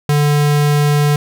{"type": "tone", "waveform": "square", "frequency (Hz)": 146.83, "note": "D3", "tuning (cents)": 0, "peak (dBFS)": -11, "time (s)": [0.09, 1.16], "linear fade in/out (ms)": 2, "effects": []}